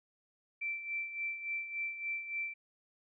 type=tone with tremolo; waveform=sine; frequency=2339 Hz; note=D7; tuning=8 cents flat; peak=-33 dBFS; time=0.61-2.54 s; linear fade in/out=10 ms; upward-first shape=sine; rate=3.5 Hz; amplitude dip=65%; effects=none